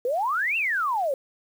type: exponential two-way sweep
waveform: sine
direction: up then down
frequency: 466.2 to 2794 to 517 Hz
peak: -22 dBFS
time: 0.05-1.14 s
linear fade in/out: 2 ms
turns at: 0.57 s
effects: 8-bit